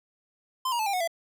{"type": "tone with pitch steps", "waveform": "square", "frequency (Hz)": [1035, 949.1, 870.3, 798.1, 731.9, 671.1], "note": ["C6", "A#5", "A5", "G5", "F#5", "E5"], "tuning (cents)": [-19, 31, -19, 31, -19, 31], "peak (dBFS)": -26, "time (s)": [0.65, 1.076], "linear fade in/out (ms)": 5, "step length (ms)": 71, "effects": []}